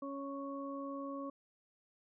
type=harmonic tone; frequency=277.2 Hz; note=C#4; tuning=in tune; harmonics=1 / 2 / 4; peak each=-42 / -45 / -46 dBFS; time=0.02-1.3 s; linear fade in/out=5 ms; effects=none